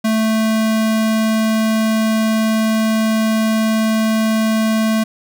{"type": "tone", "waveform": "square", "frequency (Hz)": 220.2, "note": "A3", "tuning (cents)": 2, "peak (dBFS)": -14, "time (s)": [0.04, 5.04], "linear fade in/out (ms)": 10, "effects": []}